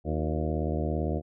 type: harmonic tone with a mistuned harmonic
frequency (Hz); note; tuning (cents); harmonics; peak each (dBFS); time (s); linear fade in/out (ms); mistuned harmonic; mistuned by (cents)
77.78; D#2; 0; 1 / 2 / 3 / 4 / 5 / 6 / 7 / 8 / 9; -30 / -33 / -35 / -36 / -37 / -38 / -38 / -39 / -40; 0.04-1.22; 50; 5; -74
effects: none